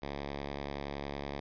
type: tone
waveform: 5% pulse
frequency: 70.7 Hz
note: C#2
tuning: 35 cents sharp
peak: -26 dBFS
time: 0.02-1.4 s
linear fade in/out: 5 ms
effects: resampled to 11025 Hz